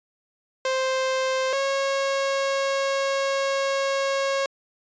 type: tone pair in turn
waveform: sawtooth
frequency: 523.3 / 547 Hz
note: C5 / C#5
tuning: 0 / -23 cents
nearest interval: minor second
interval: 77 cents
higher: second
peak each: -18 dBFS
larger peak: neither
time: 0.65-1.53 / 1.53-4.46 s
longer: second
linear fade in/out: 2 ms
effects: resampled to 16000 Hz